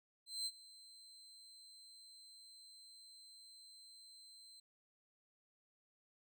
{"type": "tone with ADSR envelope", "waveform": "35% pulse", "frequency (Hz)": 4101, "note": "C8", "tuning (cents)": -36, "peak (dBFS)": -36, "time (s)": [0.26, 4.6], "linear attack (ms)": 200, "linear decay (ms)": 48, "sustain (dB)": -20, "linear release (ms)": 5, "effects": []}